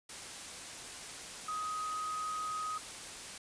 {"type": "tone in noise", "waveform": "sine", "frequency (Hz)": 1256, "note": "D#6", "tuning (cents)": 16, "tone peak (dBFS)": -35, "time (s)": [1.48, 2.78], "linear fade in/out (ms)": 5, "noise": "white", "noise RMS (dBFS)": -45, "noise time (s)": [0.09, 3.38], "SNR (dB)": 7, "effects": ["resampled to 22050 Hz"]}